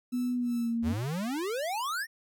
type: tone with tremolo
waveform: 5% pulse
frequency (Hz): 1316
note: E6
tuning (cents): -3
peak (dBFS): -37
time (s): 0.12-0.78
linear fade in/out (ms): 5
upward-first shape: sine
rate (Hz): 2.7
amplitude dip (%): 95
type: tone with pitch glide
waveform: sine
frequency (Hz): 246.9 to 231.7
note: B3 to A#3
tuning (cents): 0 to -10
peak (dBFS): -27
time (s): 0.12-0.94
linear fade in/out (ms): 20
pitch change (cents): -110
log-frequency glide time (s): 0.36-0.68
type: exponential sweep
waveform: square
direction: up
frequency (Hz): 72.7 to 1900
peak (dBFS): -31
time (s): 0.82-2.07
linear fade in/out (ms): 50
effects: none